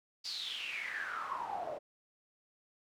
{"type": "noise with band-pass filter sweep", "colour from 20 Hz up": "pink", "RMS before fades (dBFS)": -40, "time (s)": [0.24, 1.79], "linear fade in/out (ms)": 20, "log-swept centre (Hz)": [4800, 570], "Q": 9.3, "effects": []}